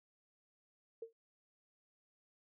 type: tone with exponential decay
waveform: sine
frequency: 455.1 Hz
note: A#4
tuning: 42 cents flat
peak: -39 dBFS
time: 1.02-1.13 s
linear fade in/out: 5 ms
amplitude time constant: 23 ms
effects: none